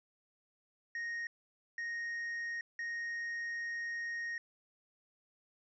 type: tone bursts at uneven times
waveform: triangle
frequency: 1864.7 Hz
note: A#6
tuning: in tune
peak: -35 dBFS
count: 3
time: 0.95-1.27 / 1.78-2.61 / 2.79-4.38 s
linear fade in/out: 2 ms
effects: resampled to 16000 Hz